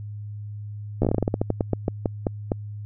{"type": "slowing click train", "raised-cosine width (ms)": 2, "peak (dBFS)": -8, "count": 19, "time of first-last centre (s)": [1.02, 2.518], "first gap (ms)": 13, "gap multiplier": 1.19, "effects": ["added 104 Hz sine -32 dBFS peak until 2.85 s"]}